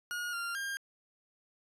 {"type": "tone with pitch steps", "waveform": "40% pulse", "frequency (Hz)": [1438, 1391, 1606], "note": ["F#6", "F6", "G6"], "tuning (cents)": [-50, -7, 41], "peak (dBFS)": -34, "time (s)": [0.11, 0.77], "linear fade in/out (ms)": 0, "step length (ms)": 220, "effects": ["resampled to 32000 Hz"]}